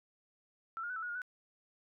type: tone with pitch steps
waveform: sine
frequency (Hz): 1335 / 1421 / 1496 / 1322 / 1454 / 1422 / 1491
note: E6 / F6 / F#6 / E6 / F#6 / F6 / F#6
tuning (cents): +22 / +30 / +19 / +5 / -31 / +31 / +13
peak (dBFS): -37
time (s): 0.77-1.218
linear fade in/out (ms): 0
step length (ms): 64
effects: none